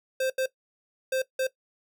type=tone bursts at uneven times; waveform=square; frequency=523.3 Hz; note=C5; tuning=in tune; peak=-25 dBFS; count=4; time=0.2-0.3 / 0.38-0.46 / 1.12-1.22 / 1.39-1.47 s; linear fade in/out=5 ms; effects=noise-tail reverb RT60 0.1 s tail -17 dB re dry